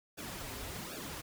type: noise with flanger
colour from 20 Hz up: pink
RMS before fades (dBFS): -43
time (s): 0.17-1.22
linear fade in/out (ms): 20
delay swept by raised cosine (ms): 0.96 to 6.36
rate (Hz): 1.3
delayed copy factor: -0.95
effects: none